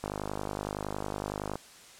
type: click train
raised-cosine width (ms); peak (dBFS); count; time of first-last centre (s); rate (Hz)
1; -19; 78; 0.04-1.556; 50.8
effects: white hiss -52 dBFS RMS until 1.99 s + low-pass 9000 Hz 12 dB/octave